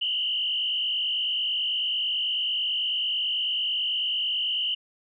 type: tone with frequency modulation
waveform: sine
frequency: 2960 Hz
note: F#7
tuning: in tune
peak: -24 dBFS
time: 0.01-4.75 s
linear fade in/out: 10 ms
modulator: 49.1 Hz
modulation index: 2.7
effects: none